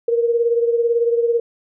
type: beating tone pair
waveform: sine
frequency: 466.2 / 484.2 Hz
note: A#4 / B4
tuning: 0 / -34 cents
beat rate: 18 Hz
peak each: -15 / -22 dBFS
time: 0.08-1.4 s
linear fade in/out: 5 ms
effects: none